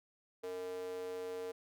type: tone with high-pass filter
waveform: square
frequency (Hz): 91.5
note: F#2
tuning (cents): -19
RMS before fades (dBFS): -42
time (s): 0.43-1.52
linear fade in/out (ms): 10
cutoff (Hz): 460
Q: 5.6
effects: none